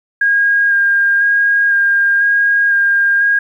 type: tone with vibrato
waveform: sine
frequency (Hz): 1620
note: G#6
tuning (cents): -43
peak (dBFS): -9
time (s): 0.21-3.39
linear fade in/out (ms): 5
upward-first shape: square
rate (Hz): 1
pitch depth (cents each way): 12
effects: 8-bit